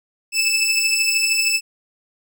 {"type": "beating tone pair", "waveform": "20% pulse", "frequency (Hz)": [2618, 2631], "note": ["E7", "E7"], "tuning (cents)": [-13, -4], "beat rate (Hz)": 13, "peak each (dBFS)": [-18, -13], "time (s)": [0.32, 1.61], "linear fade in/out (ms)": 50, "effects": []}